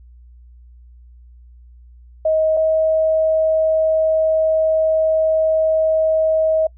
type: tone pair in turn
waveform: sine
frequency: 631 / 635 Hz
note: D#5 / D#5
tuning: +24 / +35 cents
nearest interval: unison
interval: 11 cents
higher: second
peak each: -13 dBFS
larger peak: neither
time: 2.25-2.57 / 2.57-6.67 s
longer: second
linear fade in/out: 5 ms
effects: noise-tail reverb RT60 0.1 s tail -26 dB re dry + added 60 Hz sine -41 dBFS peak until 6.77 s